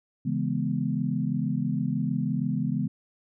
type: chord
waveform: sine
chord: C# minor seventh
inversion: none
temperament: equal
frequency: 138.59 / 164.81 / 207.7 / 246.9 Hz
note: C#3 / E3 / G#3 / B3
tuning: 0 / 0 / 0 / 0 cents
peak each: -30 dBFS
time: 0.25-2.88 s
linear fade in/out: 10 ms
effects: none